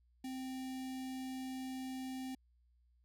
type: tone with notch filter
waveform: square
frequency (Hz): 260.4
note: C4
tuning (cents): -8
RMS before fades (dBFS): -43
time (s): 0.24-2.35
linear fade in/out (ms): 5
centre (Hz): 1300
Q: 1.5
effects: added 60 Hz sine -68 dBFS peak until 3.04 s